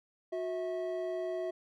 triangle tone pair together, 364.5 / 649.5 Hz, F#4 / E5, -26 / -26 cents, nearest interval minor seventh, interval 1000 cents, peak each -34 / -34 dBFS, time 0.32-1.51 s, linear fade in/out 10 ms, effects none

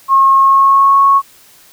sine tone with pitch glide, 1082 to 1102.8 Hz, C#6 to C#6, -42 to -9 cents, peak -5 dBFS, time 0.08-1.22 s, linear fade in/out 50 ms, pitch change +33 cents, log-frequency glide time 0.36-0.98 s, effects white hiss -44 dBFS RMS until 1.72 s

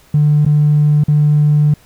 triangle tone with dropouts, 148.9 Hz, D3, 24 cents sharp, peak -4 dBFS, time 0.14-1.74 s, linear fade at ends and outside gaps 5 ms, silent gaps 0.451-0.462 / 1.038-1.082 s, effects tanh soft clip ceiling -5 dBFS + pink hiss -48 dBFS RMS until 1.85 s

